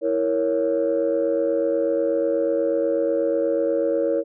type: chord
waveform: sine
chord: A# diminished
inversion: second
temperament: equal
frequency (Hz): 329.6 / 466.2 / 554.4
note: E4 / A#4 / C#5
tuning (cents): 0 / 0 / 0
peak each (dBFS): -24 / -22 / -21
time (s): 0.01-4.24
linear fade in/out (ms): 50
effects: tanh soft clip ceiling -12 dBFS